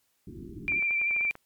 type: low-pass noise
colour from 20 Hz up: white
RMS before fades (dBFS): -42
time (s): 0.27-0.8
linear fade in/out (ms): 5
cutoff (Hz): 380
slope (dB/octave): 96
type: tone with vibrato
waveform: sine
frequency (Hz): 2360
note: D7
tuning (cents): +8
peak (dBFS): -24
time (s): 0.68-1.31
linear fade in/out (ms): 0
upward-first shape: sine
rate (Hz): 13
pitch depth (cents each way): 27
type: clicks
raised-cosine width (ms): 0.5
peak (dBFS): -28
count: 10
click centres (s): 0.721 / 0.825 / 0.909 / 1.015 / 1.11 / 1.164 / 1.21 / 1.251 / 1.31 / 1.354
effects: white hiss -72 dBFS RMS until 1.45 s + MP3 96 kbps